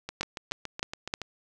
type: two click trains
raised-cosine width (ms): 0.2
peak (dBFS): -11 / -18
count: 4 / 9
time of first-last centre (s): 0.21-1.139 / 0.09-1.217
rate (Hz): 3.23 / 7.1
effects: none